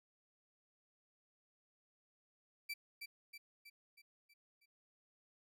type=tone with echo; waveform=30% pulse; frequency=2330 Hz; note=D7; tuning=14 cents flat; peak=-38 dBFS; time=2.69-2.74 s; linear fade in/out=10 ms; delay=320 ms; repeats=6; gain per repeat=-5 dB; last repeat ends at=4.66 s; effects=none